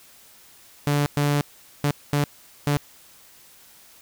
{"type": "tone bursts at uneven times", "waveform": "sawtooth", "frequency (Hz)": 145, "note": "D3", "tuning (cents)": -22, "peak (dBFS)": -15, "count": 5, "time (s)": [[0.87, 1.06], [1.17, 1.41], [1.84, 1.91], [2.13, 2.24], [2.67, 2.77]], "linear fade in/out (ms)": 0, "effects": ["white hiss -51 dBFS RMS until 4.01 s"]}